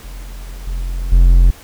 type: tone with level steps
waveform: triangle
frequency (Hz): 43.65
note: F1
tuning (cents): 0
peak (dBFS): -25 / -16 / -3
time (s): 0.04-1.51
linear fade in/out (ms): 10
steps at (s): 0.67 / 1.12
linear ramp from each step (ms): 5
effects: pink hiss -40 dBFS RMS until 1.63 s